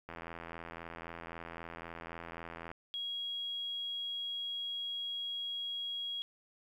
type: click train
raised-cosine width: 0.5 ms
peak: -29 dBFS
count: 221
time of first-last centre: 0.09-2.715 s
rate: 83.8 Hz
type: tone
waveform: sine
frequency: 3300 Hz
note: G#7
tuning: 12 cents flat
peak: -36 dBFS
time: 2.94-6.22 s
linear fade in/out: 0 ms
effects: 11-bit